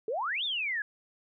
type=exponential two-way sweep; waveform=sine; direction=up then down; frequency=412.5 to 3720 to 1637 Hz; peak=-29 dBFS; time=0.08-0.82 s; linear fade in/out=2 ms; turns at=0.44 s; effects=none